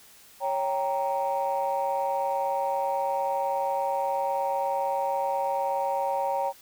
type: chord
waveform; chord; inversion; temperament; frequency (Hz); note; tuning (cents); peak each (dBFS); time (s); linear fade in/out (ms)
sine; G diminished; second; equal; 554.4 / 784 / 932.3; Db5 / G5 / Bb5; 0 / 0 / 0; -28; 0.4-6.53; 50
effects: tanh soft clip ceiling -18 dBFS + white hiss -53 dBFS RMS until 6.61 s